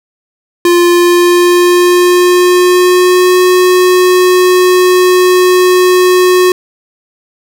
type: tone with pitch glide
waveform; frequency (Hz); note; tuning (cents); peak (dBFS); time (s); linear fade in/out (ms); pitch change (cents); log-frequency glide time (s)
square; 349.2 to 364.7; F4 to F#4; 0 to -25; -5; 0.65-6.52; 2; +75; 0.91-3.39
effects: none